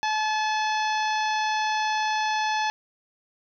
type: harmonic tone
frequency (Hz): 861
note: A5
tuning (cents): -38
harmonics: 1 / 2 / 3 / 4 / 5 / 6 / 7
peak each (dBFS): -24 / -30 / -34 / -36 / -38 / -40 / -41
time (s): 0.03-2.7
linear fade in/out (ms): 0
effects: none